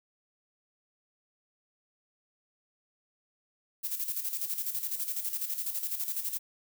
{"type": "noise with tremolo", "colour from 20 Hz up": "violet", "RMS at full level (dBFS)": -32, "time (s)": [3.83, 6.39], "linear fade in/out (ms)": 20, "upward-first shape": "square", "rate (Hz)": 12, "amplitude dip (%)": 60, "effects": []}